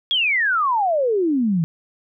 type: exponential sweep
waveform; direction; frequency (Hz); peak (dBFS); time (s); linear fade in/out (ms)
sine; down; 3382 to 155.56; -16; 0.11-1.64; 0
effects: none

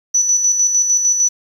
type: tone with tremolo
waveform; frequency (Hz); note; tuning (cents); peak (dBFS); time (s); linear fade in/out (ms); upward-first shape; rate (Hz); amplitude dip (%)
sine; 5950; F#8; +9; -10; 0.14-1.29; 10; square; 6.6; 45
effects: 7-bit

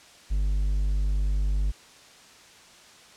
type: tone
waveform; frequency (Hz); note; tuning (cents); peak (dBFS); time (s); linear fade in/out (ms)
triangle; 50; G1; +35; -20; 0.3-1.72; 20
effects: white hiss -51 dBFS RMS until 3.16 s + low-pass 7000 Hz 12 dB/octave

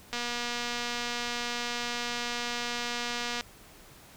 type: click train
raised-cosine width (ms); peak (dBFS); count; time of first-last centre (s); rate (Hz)
0.2; -16; 788; 0.13-3.409; 240
effects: pink hiss -53 dBFS RMS until 4.16 s

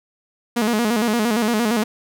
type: tone with vibrato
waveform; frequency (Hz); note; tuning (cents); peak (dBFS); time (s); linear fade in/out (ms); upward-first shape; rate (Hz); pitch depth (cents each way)
sawtooth; 224.9; A3; +38; -13; 0.56-1.84; 10; square; 8.7; 100
effects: none

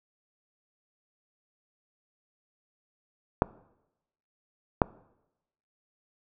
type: clicks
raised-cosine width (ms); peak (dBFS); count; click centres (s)
1; -5; 2; 3.421 / 4.818
effects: noise-tail reverb RT60 0.9 s tail -22 dB re dry

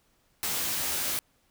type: noise with comb filter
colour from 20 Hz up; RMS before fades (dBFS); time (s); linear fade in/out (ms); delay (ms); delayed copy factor
white; -30; 0.43-1.19; 0; 15; +0.65
effects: pink hiss -68 dBFS RMS until 1.5 s

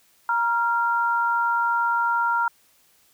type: tone pair together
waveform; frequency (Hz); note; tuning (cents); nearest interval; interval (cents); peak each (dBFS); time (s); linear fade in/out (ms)
sine; 943 / 1385.7; A#5 / F6; +20 / -14; perfect fifth; 666; -22; 0.29-2.48; 2
effects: white hiss -60 dBFS RMS until 3.13 s

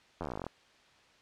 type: slowing click train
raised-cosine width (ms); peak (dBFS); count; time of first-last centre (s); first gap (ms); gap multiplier
1; -23; 16; 0.21-0.466; 11; 1.06
effects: white hiss -62 dBFS RMS until 1.21 s + low-pass 4000 Hz 12 dB/octave

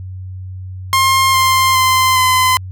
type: tone with pitch steps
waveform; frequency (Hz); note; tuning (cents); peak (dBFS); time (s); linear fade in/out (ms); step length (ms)
sawtooth; 1064 / 1050.6 / 1037.3 / 1024.2; C6 / C6 / C6 / C6; +29 / +7 / -15 / -37; -6; 0.93-2.57; 0; 410
effects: added 93 Hz sine -25 dBFS peak until 2.71 s

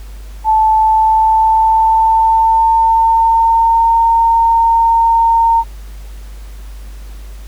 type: tone with pitch glide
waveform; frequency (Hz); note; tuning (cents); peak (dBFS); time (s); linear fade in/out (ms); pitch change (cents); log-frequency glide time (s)
sine; 875 to 916.4; A5 to A#5; -10 to -30; -7; 0.44-5.64; 50; +80; 0.75-3.95
effects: added 50 Hz sine -27 dBFS peak until 7.47 s + pink hiss -43 dBFS RMS until 7.47 s

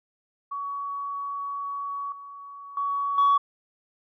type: tone with level steps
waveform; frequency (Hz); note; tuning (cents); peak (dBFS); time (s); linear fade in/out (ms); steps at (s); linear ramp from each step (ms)
sine; 1126; C#6; +27; -29 / -39 / -24 / -15; 0.51-3.38; 10; 2.12 / 2.77 / 3.18; 2
effects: tanh soft clip ceiling -14 dBFS

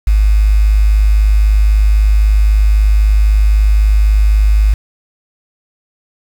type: tone with quantisation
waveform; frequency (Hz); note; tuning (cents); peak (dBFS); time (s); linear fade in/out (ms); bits
sine; 51.91; G#1; 0; -6; 0.07-4.74; 5; 5
effects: none

